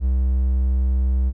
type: tone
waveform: triangle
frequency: 64.3 Hz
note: C2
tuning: 30 cents flat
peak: -14 dBFS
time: 0-1.33 s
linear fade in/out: 50 ms
effects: none